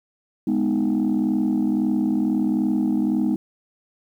sine chord, G# minor, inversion none, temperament just, 207.7 / 249.2 / 311.5 Hz, G#3 / B3 / D#4, 0 / +16 / +2 cents, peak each -21 dBFS, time 0.47-3.36 s, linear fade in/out 5 ms, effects tanh soft clip ceiling -14 dBFS + 9-bit

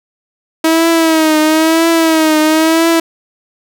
sawtooth tone with vibrato, 320 Hz, D#4, 49 cents sharp, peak -4 dBFS, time 0.64-3 s, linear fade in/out 5 ms, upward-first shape triangle, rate 1 Hz, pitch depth 72 cents each way, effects none

